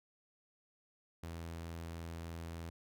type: tone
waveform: sawtooth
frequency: 83.3 Hz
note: E2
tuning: 19 cents sharp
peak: -39 dBFS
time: 1.23-2.7 s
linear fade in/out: 5 ms
effects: none